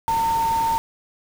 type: tone in noise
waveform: sine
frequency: 909 Hz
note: A#5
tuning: 44 cents flat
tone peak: -18 dBFS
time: 0.08-0.78 s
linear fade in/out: 0 ms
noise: pink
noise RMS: -33 dBFS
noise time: 0.08-0.78 s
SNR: +12 dB
effects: none